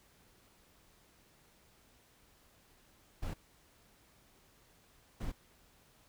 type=noise bursts at uneven times; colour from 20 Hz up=brown; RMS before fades=-38 dBFS; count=2; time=3.22-3.34 / 5.2-5.32 s; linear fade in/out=10 ms; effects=pink hiss -66 dBFS RMS until 6.08 s